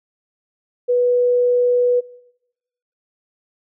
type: tone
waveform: sine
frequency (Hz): 490.7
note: B4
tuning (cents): -11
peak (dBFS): -13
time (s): 0.88-2.01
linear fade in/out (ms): 20
effects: noise-tail reverb RT60 1.0 s tail -24 dB re dry